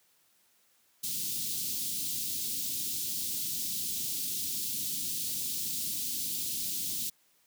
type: band-stop noise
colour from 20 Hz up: white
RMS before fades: -34 dBFS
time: 1.03-7.1 s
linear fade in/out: 10 ms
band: 300 to 3400 Hz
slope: 24 dB/octave
effects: white hiss -68 dBFS RMS until 7.46 s + high-pass 100 Hz 12 dB/octave